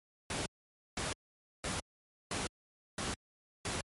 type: noise bursts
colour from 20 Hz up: pink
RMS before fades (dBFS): -36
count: 6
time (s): 0.3-3.81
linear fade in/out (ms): 2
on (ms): 160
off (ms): 510
effects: high-pass 60 Hz 12 dB/octave + MP3 48 kbps